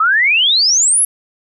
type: exponential sweep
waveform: sine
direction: up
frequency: 1244.5 to 11370 Hz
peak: -9 dBFS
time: 0-1.05 s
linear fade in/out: 5 ms
effects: none